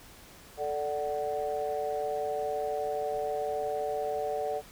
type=chord; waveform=sine; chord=D major; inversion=second; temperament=equal with one note detuned; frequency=440 / 587.3 / 746.4 Hz; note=A4 / D5 / F#5; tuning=0 / 0 / +15 cents; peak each=-33 dBFS; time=0.57-4.62 s; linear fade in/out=50 ms; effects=tanh soft clip ceiling -21 dBFS + pink hiss -52 dBFS RMS until 4.71 s